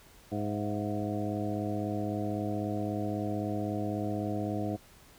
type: harmonic tone with a mistuned harmonic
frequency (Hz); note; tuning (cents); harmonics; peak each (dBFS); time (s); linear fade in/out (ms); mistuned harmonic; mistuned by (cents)
103.83; G#2; 0; 1 / 2 / 3 / 4 / 5 / 6 / 7; -36 / -36 / -35 / -42 / -41 / -40 / -41; 0.31-4.77; 20; 6; +75
effects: pink hiss -57 dBFS RMS until 5.18 s